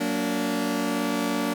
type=chord; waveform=sawtooth; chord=Gb augmented; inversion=none; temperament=just; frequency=185 / 231.2 / 289.1 Hz; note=Gb3 / Bb3 / D4; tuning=0 / -14 / -27 cents; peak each=-28 / -24 / -23 dBFS; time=0-1.54 s; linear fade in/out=10 ms; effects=none